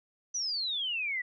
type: exponential sweep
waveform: sine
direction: down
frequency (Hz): 6060 to 1929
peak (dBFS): -30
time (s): 0.34-1.22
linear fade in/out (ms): 10
effects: none